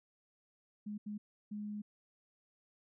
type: tone bursts at uneven times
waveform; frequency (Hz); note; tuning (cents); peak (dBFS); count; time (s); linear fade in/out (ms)
sine; 208.7; G#3; +9; -39; 3; 0.86-0.98 / 1.06-1.18 / 1.51-1.82; 10
effects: none